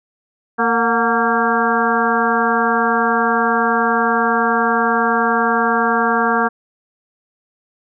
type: harmonic tone with a mistuned harmonic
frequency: 230 Hz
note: A#3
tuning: 23 cents flat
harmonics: 1 / 2 / 3 / 4 / 5 / 6 / 7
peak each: -21 / -21 / -21 / -21 / -21 / -21 / -21 dBFS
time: 0.58-6.49 s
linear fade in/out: 20 ms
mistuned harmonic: 3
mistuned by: +77 cents
effects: none